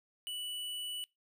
square tone, 2960 Hz, F#7, in tune, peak -38 dBFS, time 0.27-1.04 s, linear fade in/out 0 ms, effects noise-tail reverb RT60 0.2 s tail -23 dB re dry

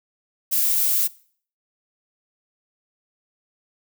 violet noise, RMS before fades -20 dBFS, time 0.51-1.08 s, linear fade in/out 20 ms, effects noise-tail reverb RT60 0.5 s tail -21 dB re dry

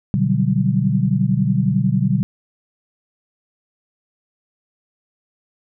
sine chord, G major seventh, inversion first, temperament equal, 123.47 / 146.83 / 185 / 196 Hz, B2 / D3 / F#3 / G3, 0 / 0 / 0 / 0 cents, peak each -20 dBFS, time 0.14-2.23 s, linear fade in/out 0 ms, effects none

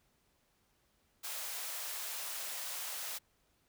white high-pass noise, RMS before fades -41 dBFS, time 1.23-3.19 s, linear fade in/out 20 ms, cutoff 530 Hz, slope 24 dB/octave, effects pink hiss -74 dBFS RMS until 3.68 s

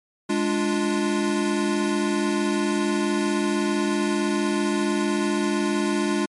square chord, D diminished, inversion second, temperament equal, 207.7 / 293.7 / 349.2 Hz, Ab3 / D4 / F4, 0 / 0 / 0 cents, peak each -26 dBFS, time 0.29-6.26 s, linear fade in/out 10 ms, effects MP3 48 kbps

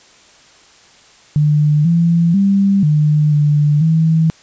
sine tone with pitch steps, 149.5 / 168.7 / 197.2 / 150.7 / 147.8 / 160.9 Hz, D3 / E3 / G3 / D3 / D3 / E3, +31 / +40 / +11 / +45 / +11 / -42 cents, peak -9 dBFS, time 1.36-4.3 s, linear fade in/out 0 ms, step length 490 ms, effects white hiss -46 dBFS RMS until 4.42 s + resampled to 16000 Hz

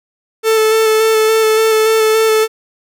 45% pulse tone with vibrato, 440 Hz, A4, in tune, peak -9 dBFS, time 0.43-2.48 s, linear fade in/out 50 ms, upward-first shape square, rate 3.5 Hz, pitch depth 14 cents each way, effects none

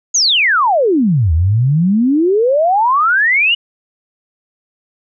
sine exponential two-way sweep, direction down then up, 6870 to 76.3 to 2960 Hz, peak -9 dBFS, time 0.14-3.55 s, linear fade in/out 10 ms, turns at 1.33 s, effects none

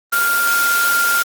sine tone in noise, 1396.9 Hz, F6, in tune, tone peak -14 dBFS, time 0.12-1.23 s, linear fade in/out 10 ms, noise white, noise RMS -21 dBFS, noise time 0.12-1.23 s, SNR +4 dB, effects high-pass 300 Hz 12 dB/octave + Opus 24 kbps

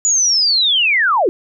sine linear sweep, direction down, 6960 to 309.4 Hz, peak -11 dBFS, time 0.05-1.29 s, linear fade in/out 0 ms, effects none

